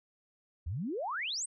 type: exponential sweep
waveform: sine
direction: up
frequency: 70.9 to 8910 Hz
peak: -33 dBFS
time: 0.66-1.46 s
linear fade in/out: 10 ms
effects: none